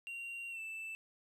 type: tone with pitch glide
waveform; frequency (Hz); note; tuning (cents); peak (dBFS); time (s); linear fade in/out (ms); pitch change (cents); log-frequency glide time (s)
triangle; 2759 to 2647; F7 to E7; -22 to +7; -40; 0.07-0.95; 0; -71; 0.5-0.6
effects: none